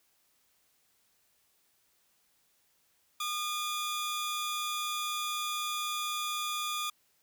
sawtooth tone pair together, 1216 / 3416 Hz, D#6 / G#7, -40 / +48 cents, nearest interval octave + tritone, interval 1788 cents, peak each -30 / -34 dBFS, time 3.2-6.9 s, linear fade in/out 5 ms, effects white hiss -71 dBFS RMS until 7.22 s

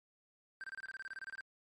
triangle tone bursts, 1568 Hz, G6, in tune, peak -40 dBFS, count 15, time 0.61-1.408 s, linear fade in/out 0 ms, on 28 ms, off 27 ms, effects MP3 48 kbps

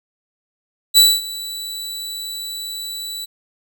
sawtooth tone with ADSR envelope, 3951 Hz, B7, in tune, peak -3 dBFS, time 0.94-3.26 s, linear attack 36 ms, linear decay 230 ms, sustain -20 dB, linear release 21 ms, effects none

